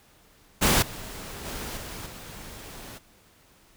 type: noise with level steps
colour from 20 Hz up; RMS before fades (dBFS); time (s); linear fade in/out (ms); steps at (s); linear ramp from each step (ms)
pink; -20 / -39 / -35 / -38 / -42; 0.61-2.99; 20; 0.82 / 1.45 / 1.77 / 2.06; 5
effects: pink hiss -58 dBFS RMS until 3.76 s